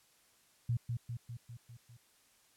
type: tone with echo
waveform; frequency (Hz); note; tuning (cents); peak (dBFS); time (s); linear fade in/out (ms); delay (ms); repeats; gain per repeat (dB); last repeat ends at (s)
sine; 118.9; A#2; +35; -29; 0.69-0.77; 5; 200; 6; -4; 1.97
effects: white hiss -68 dBFS RMS until 2.56 s + low-pass 12000 Hz 12 dB/octave